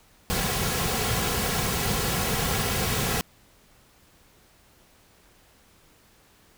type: noise with comb filter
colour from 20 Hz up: pink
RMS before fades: -26 dBFS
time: 0.3-3.21 s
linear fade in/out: 0 ms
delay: 3.3 ms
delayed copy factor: -0.6
effects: pink hiss -58 dBFS RMS until 6.57 s